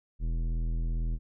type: tone with tanh clipping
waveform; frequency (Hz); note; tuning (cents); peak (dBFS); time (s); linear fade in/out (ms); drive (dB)
triangle; 41.1; E1; -4; -29; 0.19-1.19; 50; 17
effects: none